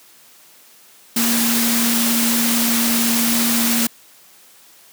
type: tone in noise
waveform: sine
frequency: 233.1 Hz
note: A#3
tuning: in tune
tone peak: -18 dBFS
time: 1.16-3.87 s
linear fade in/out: 5 ms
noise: white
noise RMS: -19 dBFS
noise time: 1.16-3.87 s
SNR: -2 dB
effects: white hiss -48 dBFS RMS until 4.92 s + high-pass 150 Hz 12 dB/octave